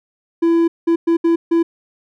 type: tone bursts at uneven times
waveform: triangle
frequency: 334.5 Hz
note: E4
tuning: 25 cents sharp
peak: -9 dBFS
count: 5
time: 0.42-0.68 / 0.87-0.96 / 1.07-1.17 / 1.24-1.36 / 1.51-1.63 s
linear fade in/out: 10 ms
effects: none